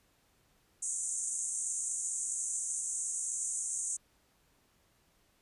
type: band-pass noise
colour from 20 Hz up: white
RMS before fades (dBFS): -36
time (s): 0.82-3.97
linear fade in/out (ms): 10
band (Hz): 6400 to 9200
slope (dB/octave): 96
effects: pink hiss -70 dBFS RMS until 5.41 s + resampled to 32000 Hz